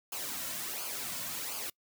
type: noise with flanger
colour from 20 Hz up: white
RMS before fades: -38 dBFS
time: 0.12-1.7 s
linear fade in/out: 5 ms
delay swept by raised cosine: 0.52 to 2.52 ms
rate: 1.4 Hz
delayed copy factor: -0.65
effects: noise-tail reverb RT60 0.1 s tail -25 dB re dry